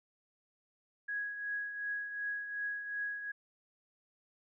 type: tone with tremolo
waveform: sine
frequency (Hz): 1661.2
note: G#6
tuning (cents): 0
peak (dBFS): -33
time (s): 1.08-3.32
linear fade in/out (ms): 10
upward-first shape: triangle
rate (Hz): 2.7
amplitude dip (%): 60
effects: none